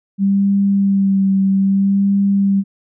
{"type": "tone with vibrato", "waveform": "sine", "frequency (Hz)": 196.1, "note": "G3", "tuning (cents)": 1, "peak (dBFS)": -11, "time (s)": [0.18, 2.64], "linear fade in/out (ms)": 50, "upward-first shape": "sine", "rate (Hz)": 0.62, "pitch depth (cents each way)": 23, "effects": []}